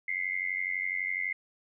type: tone with amplitude modulation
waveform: sine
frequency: 2093 Hz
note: C7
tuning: in tune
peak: -25 dBFS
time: 0.08-1.33 s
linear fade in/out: 5 ms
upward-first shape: sine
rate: 92 Hz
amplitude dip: 100%
effects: none